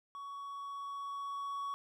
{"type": "tone with level ramp", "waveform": "triangle", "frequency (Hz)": 1121, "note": "C#6", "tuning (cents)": 19, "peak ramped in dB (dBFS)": [-41, -34], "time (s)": [0.15, 1.74], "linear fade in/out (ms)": 0, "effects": []}